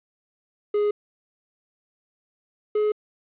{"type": "tone pair in turn", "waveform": "triangle", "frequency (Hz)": [415.3, 423], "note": ["G#4", "G#4"], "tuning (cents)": [0, 32], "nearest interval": "unison", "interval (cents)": 32, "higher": "second", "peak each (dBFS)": -17, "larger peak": "neither", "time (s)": [[0.74, 0.91], [2.75, 2.92]], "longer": "neither", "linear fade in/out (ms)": 5, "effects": ["resampled to 8000 Hz", "9-bit"]}